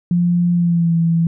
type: tone with pitch glide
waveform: sine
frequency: 174.61 to 166.44 Hz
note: F3 to E3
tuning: 0 to +17 cents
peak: -12 dBFS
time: 0.11-1.27 s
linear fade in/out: 2 ms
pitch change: -83 cents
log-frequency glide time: 0.53-0.95 s
effects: none